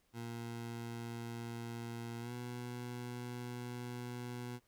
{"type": "tone with pitch glide", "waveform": "20% pulse", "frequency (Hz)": [117.2, 122.18], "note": ["A#2", "B2"], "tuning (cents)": [10, -18], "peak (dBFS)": -37, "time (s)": [0.13, 4.6], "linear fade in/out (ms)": 50, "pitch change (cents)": 72, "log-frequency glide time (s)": [2.2, 2.33], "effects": ["pink hiss -75 dBFS RMS until 4.67 s"]}